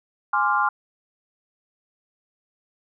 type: chord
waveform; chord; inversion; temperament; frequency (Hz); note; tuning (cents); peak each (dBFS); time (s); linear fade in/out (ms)
sine; D half-diminished seventh; second; equal; 830.6 / 1046.5 / 1174.7 / 1396.9; Ab5 / C6 / D6 / F6; 0 / 0 / 0 / 0; -24 / -23 / -25 / -23; 0.33-0.69; 5
effects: none